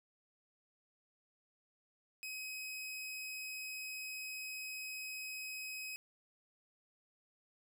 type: tone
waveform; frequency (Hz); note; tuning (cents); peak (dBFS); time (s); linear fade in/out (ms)
sawtooth; 2535; D#7; +32; -39; 2.23-5.96; 0
effects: none